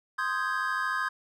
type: chord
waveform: triangle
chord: Ab major seventh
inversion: first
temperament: equal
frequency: 1046.5 / 1244.5 / 1568 / 1661.2 Hz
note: C6 / Eb6 / G6 / Ab6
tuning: 0 / 0 / 0 / 0 cents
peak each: -31 dBFS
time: 0.18-1.09 s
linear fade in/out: 10 ms
effects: none